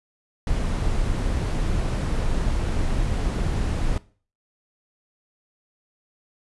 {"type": "noise", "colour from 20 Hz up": "brown", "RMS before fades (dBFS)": -23, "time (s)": [0.47, 3.98], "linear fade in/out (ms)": 2, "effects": ["noise-tail reverb RT60 0.4 s tail -19 dB re dry", "resampled to 24000 Hz"]}